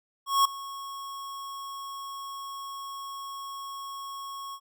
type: tone with ADSR envelope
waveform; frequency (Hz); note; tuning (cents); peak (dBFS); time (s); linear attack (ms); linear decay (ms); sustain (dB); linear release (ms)
square; 1100; C#6; -14; -18; 0.26-4.6; 190; 6; -19; 64
effects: none